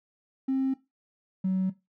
triangle tone pair in turn, 265.9 / 188.02 Hz, C4 / F#3, +28 / +28 cents, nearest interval tritone, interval 600 cents, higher first, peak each -20 dBFS, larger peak neither, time 0.48-0.74 / 1.44-1.7 s, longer neither, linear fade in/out 10 ms, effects noise-tail reverb RT60 0.2 s tail -18 dB re dry + tanh soft clip ceiling -21 dBFS

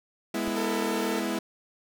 sawtooth chord, E major, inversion first, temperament equal, 207.7 / 246.9 / 329.6 Hz, G#3 / B3 / E4, 0 / 0 / 0 cents, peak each -28 / -29 / -27 dBFS, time 0.34-1.39 s, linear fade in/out 5 ms
clicks, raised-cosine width 2 ms, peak -26 dBFS, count 2, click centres 0.477 / 0.48 s
sawtooth tone, 449 Hz, A4, 35 cents sharp, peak -27 dBFS, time 0.56-1.2 s, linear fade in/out 5 ms
effects none

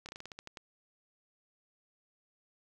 slowing click train, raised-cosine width 0.2 ms, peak -27 dBFS, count 10, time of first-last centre 0.06-0.572 s, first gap 28 ms, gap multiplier 1.17, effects 10-bit

